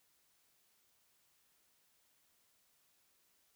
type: silence
effects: white hiss -74 dBFS RMS until 3.55 s